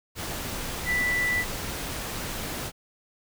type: tone in noise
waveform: sine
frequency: 1975.5 Hz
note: B6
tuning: in tune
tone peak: -23 dBFS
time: 0.85-1.45 s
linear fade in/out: 50 ms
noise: pink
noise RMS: -33 dBFS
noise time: 0.15-2.72 s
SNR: +7 dB
effects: none